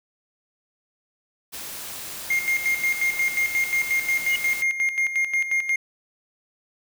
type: noise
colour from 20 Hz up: white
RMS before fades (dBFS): -35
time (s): 1.52-4.63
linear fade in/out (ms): 20
type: tone with tremolo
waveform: triangle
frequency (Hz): 2126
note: C7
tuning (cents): +27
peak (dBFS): -17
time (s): 2.3-5.76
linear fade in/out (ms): 5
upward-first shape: square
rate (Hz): 5.6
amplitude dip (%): 65
type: tone with exponential growth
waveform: sine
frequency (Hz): 2906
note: F#7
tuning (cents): -32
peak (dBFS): -22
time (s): 4.23-4.36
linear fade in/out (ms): 1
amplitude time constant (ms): 27
effects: none